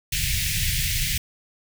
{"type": "band-stop noise", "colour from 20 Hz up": "pink", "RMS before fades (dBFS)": -24, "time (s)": [0.12, 1.18], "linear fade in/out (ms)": 5, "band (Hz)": [160, 1900], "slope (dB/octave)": 48, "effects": []}